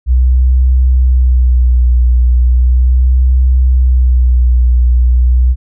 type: tone with vibrato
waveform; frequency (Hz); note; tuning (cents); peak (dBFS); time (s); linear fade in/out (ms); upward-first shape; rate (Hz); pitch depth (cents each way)
sine; 62.3; B1; +16; -5; 0.06-5.56; 50; sine; 0.37; 39
effects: none

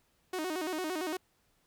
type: tone with vibrato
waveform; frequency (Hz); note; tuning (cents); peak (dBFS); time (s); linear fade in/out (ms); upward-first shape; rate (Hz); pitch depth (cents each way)
sawtooth; 338.6; E4; +46; -29; 0.33-1.17; 5; square; 8.8; 150
effects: pink hiss -72 dBFS RMS until 1.66 s

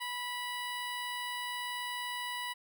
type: tone with notch filter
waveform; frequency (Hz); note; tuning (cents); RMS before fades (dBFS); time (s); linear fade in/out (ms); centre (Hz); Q
15% pulse; 981; B5; -12; -38; 0-2.54; 20; 6500; 1.7
effects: none

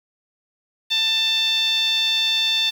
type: tone with band-pass filter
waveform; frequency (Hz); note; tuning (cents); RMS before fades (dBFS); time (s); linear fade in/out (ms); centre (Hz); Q
10% pulse; 890; A5; +20; -20; 0.9-2.71; 20; 3500; 4.7
effects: 7-bit

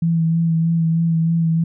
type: tone with vibrato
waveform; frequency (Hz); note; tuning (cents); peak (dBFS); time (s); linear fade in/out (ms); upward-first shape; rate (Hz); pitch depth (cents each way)
sine; 164.81; E3; 0; -14; 0.02-1.64; 5; sine; 3.2; 23
effects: none

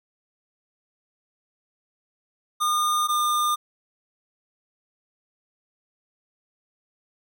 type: tone pair in turn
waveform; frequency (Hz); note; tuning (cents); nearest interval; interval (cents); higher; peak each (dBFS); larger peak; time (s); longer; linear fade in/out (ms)
square; 1216 / 1206.9; D#6 / D6; -40 / +47; unison; 13; first; -21; neither; 2.6-3.08 / 3.08-3.56; neither; 20
effects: none

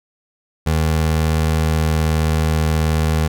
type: tone with pitch glide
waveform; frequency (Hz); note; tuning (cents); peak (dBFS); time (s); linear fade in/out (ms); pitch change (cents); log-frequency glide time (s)
25% pulse; 79.1 to 78.6; D#2 to D#2; +29 to +18; -11; 0.66-3.28; 10; -11; 1.35-2.44
effects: none

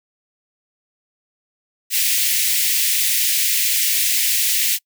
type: high-pass noise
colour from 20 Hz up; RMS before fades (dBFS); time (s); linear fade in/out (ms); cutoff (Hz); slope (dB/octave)
white; -18; 1.9-4.79; 50; 1900; 48
effects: noise-tail reverb RT60 0.1 s tail -25 dB re dry

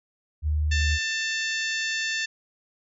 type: tone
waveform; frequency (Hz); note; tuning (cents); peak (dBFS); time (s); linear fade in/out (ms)
sine; 75.9; D#2; -42; -21; 0.42-0.99; 50
type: harmonic tone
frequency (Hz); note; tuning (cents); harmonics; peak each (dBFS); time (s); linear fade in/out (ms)
890; A5; +20; 2 / 3 / 4 / 5 / 6 / 7 / 8; -28 / -32 / -34 / -36 / -38 / -39 / -40; 0.71-2.26; 10
effects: none

